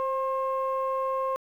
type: tone pair together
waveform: sine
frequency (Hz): 527.8 / 1069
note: C5 / C6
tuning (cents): +15 / +37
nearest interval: octave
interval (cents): 1222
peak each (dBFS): -27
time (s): 0-1.36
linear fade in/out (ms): 0
effects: tanh soft clip ceiling -20 dBFS + 10-bit